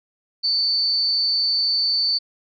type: tone with amplitude modulation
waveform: sine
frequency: 4526 Hz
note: C#8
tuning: 35 cents sharp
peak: -14 dBFS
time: 0.43-2.19 s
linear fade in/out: 20 ms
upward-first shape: sine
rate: 220 Hz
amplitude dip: 75%
effects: none